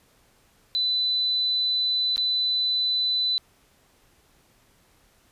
sine tone with dropouts, 4000 Hz, B7, 21 cents sharp, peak -21 dBFS, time 0.75-3.38 s, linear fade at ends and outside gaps 0 ms, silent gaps 2.161-2.179 s, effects pink hiss -61 dBFS RMS until 5.31 s + resampled to 32000 Hz

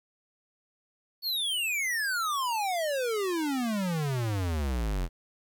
square exponential sweep, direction down, 4500 to 41.2 Hz, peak -28 dBFS, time 1.22-5.09 s, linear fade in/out 50 ms, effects 11-bit

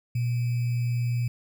sine tone with sample-and-hold, 120.6 Hz, B2, 41 cents flat, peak -23 dBFS, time 0.15-1.28 s, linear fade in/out 5 ms, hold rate 2450 Hz, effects none

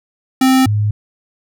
square / sine tone pair in turn, 261.6 / 104.96 Hz, C4 / G#2, 0 / +19 cents, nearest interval octave + major third, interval 1581 cents, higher first, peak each -9 / -12 dBFS, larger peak first, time 0.41-0.66 / 0.66-0.91 s, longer neither, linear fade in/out 5 ms, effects none

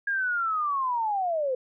sine linear sweep, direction down, 1641 to 493.9 Hz, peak -24 dBFS, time 0.07-1.55 s, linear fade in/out 5 ms, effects none

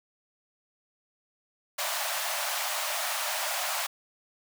pink high-pass noise, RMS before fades -31 dBFS, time 1.78-3.87 s, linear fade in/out 10 ms, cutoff 580 Hz, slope 96 dB/octave, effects none

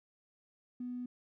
triangle tone with tanh clipping, 247 Hz, B3, in tune, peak -37 dBFS, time 0.8-1.06 s, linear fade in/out 5 ms, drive 2 dB, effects none

